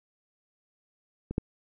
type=clicks; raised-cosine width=3 ms; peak=-21 / -13 dBFS; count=2; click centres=1.31 / 1.381 s; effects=none